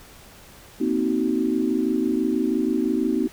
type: chord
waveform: sine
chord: C half-diminished seventh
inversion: third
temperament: just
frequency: 235.5 / 261.6 / 314 / 376.7 Hz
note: Bb3 / C4 / Eb4 / Gb4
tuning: +18 / 0 / +16 / +31 cents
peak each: -26 / -24 / -24 / -27 dBFS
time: 0.8-3.28 s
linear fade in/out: 10 ms
effects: pink hiss -47 dBFS RMS until 3.32 s